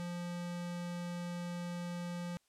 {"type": "tone", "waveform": "square", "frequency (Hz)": 174.7, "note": "F3", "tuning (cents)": 1, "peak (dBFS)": -39, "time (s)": [0, 2.37], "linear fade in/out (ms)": 0, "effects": ["white hiss -75 dBFS RMS until 2.48 s", "low-pass 10000 Hz 12 dB/octave"]}